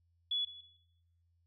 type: tone with echo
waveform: sine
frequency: 3404 Hz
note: G#7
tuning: 42 cents sharp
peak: -31 dBFS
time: 0.31-0.45 s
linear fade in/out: 5 ms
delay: 160 ms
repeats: 2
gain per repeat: -15 dB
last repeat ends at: 0.77 s
effects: noise-tail reverb RT60 0.9 s tail -23 dB re dry + added 85 Hz sine -70 dBFS peak until 1.46 s